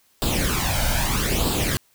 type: noise with flanger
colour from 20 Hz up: pink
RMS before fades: -22 dBFS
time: 0.22-1.77 s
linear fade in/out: 0 ms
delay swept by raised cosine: 0.24 to 1.34 ms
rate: 0.79 Hz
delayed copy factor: +0.7
effects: white hiss -61 dBFS RMS until 1.94 s